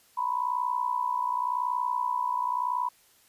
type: tone with amplitude modulation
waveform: sine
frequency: 987.8 Hz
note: B5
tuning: in tune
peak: -22 dBFS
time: 0.17-2.89 s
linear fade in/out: 10 ms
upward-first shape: sine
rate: 60.9 Hz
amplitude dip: 80%
effects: white hiss -61 dBFS RMS until 3.28 s + resampled to 32000 Hz